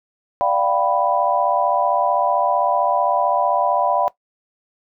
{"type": "chord", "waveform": "sine", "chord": "G dominant seventh", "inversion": "second", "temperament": "equal with one note detuned", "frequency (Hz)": [587.3, 698.5, 774.1, 987.8], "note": ["D5", "F5", "G5", "B5"], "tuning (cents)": [0, 0, -22, 0], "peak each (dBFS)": -21, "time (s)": [0.41, 4.08], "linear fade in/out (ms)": 0, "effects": ["noise-tail reverb RT60 0.1 s tail -17 dB re dry"]}